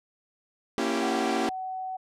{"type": "chord", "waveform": "sawtooth", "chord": "A# diminished seventh", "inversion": "none", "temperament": "equal with one note detuned", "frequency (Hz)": [233.1, 277.2, 335.6, 392], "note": ["A#3", "C#4", "E4", "G4"], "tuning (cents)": [0, 0, 31, 0], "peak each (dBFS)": -27, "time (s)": [0.78, 1.49], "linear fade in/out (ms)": 0}
{"type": "tone", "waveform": "sine", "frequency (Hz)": 751, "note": "F#5", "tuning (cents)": 26, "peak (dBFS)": -31, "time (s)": [1.02, 1.97], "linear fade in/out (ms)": 10}
{"effects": ["low-pass 8000 Hz 12 dB/octave"]}